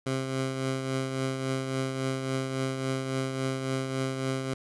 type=tone with tremolo; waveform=15% pulse; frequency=132.6 Hz; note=C3; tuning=23 cents sharp; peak=-20 dBFS; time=0.06-4.54 s; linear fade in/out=5 ms; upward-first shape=triangle; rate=3.6 Hz; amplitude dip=50%; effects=resampled to 24000 Hz